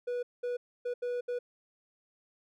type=tone bursts at uneven times; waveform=triangle; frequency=488.5 Hz; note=B4; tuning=19 cents flat; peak=-29 dBFS; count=5; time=0.07-0.23 / 0.43-0.57 / 0.85-0.94 / 1.02-1.21 / 1.28-1.39 s; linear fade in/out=10 ms; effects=none